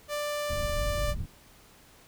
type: tone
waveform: sawtooth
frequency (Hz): 590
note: D5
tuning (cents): +8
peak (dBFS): -26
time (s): 0.08-1.15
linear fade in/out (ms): 50
type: low-pass noise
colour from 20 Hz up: pink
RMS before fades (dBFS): -32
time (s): 0.49-1.26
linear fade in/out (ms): 5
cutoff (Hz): 110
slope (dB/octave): 12
effects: pink hiss -56 dBFS RMS until 2.07 s